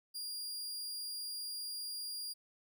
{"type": "tone", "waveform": "sawtooth", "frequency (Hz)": 4815, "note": "D8", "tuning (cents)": 42, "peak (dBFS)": -37, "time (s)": [0.14, 2.34], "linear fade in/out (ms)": 20, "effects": []}